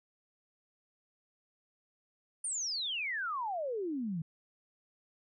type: exponential sweep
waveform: sine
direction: down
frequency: 9370 to 153.1 Hz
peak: -33 dBFS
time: 2.44-4.22 s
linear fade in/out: 5 ms
effects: none